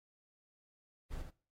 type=noise with echo; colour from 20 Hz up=brown; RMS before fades=-42 dBFS; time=1.1-1.23 s; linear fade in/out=20 ms; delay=78 ms; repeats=1; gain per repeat=-6 dB; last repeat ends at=1.308 s; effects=noise-tail reverb RT60 0.4 s tail -20 dB re dry + AAC 48 kbps